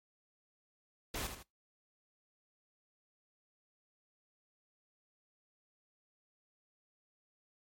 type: noise with echo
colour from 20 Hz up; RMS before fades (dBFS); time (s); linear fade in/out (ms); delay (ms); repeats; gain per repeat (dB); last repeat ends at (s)
pink; -39; 1.14-1.27; 5; 79; 2; -7; 1.428
effects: noise-tail reverb RT60 0.2 s tail -23 dB re dry + MP3 64 kbps